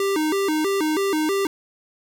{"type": "tone with vibrato", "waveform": "square", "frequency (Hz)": 349.2, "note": "F4", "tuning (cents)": 0, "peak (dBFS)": -20, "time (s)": [0, 1.47], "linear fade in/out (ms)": 2, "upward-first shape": "square", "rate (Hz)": 3.1, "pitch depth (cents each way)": 210, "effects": []}